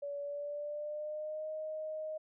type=tone with pitch glide; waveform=sine; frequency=571 to 622.7 Hz; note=D5 to D#5; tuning=-49 to +1 cents; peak=-37 dBFS; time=0.02-2.18 s; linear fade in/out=10 ms; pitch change=+150 cents; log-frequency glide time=0.2-1.49 s; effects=none